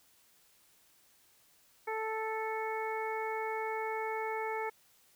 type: harmonic tone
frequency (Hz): 440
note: A4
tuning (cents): 0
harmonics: 1 / 2 / 3 / 4 / 5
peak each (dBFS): -37 / -37 / -44 / -45 / -42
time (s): 1.87-4.7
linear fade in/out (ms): 10
effects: white hiss -66 dBFS RMS until 5.15 s